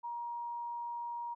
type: tone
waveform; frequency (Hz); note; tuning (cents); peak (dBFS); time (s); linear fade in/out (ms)
sine; 947; A#5; +27; -37; 0.03-1.35; 20
effects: none